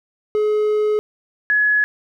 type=tone pair in turn; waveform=triangle / sine; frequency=424.1 / 1693.1 Hz; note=G#4 / G#6; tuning=+36 / +33 cents; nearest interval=2 octaves; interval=2397 cents; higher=second; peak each=-13 dBFS; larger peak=neither; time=0.35-0.99 / 1.5-1.84 s; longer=first; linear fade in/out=0 ms; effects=none